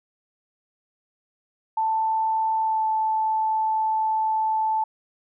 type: tone with pitch glide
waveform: sine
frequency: 884 to 875.9 Hz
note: A5 to A5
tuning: +8 to -8 cents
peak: -20 dBFS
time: 1.77-4.84 s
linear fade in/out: 5 ms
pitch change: -16 cents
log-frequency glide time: 2.61-2.84 s
effects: none